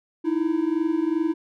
triangle tone pair together, 309.8 / 332.4 Hz, D#4 / E4, -7 / +15 cents, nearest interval minor second, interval 122 cents, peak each -22 / -21 dBFS, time 0.24-1.34 s, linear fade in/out 20 ms, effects none

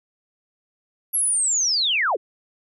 sine linear sweep, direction down, 11480 to 299.4 Hz, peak -18 dBFS, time 1.13-2.17 s, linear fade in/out 20 ms, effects none

